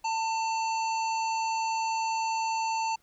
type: harmonic tone with a mistuned harmonic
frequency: 895 Hz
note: A5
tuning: 29 cents sharp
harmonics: 1 / 3 / 5 / 7 / 8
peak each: -27 / -37 / -41 / -44 / -45 dBFS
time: 0.04-2.96 s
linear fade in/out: 10 ms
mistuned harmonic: 7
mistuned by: -38 cents
effects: pink hiss -67 dBFS RMS until 3.02 s